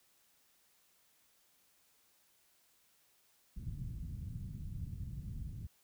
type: low-pass noise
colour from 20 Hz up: white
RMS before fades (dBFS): -43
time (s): 3.56-5.67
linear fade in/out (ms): 10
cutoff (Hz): 150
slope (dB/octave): 24
effects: white hiss -71 dBFS RMS until 5.83 s